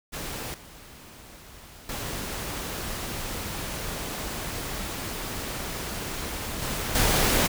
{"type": "noise with level steps", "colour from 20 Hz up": "pink", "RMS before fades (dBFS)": [-34, -47, -33, -30, -22], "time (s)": [0.12, 7.48], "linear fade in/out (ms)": 20, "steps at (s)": [0.54, 1.89, 6.62, 6.95], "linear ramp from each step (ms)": 2, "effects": []}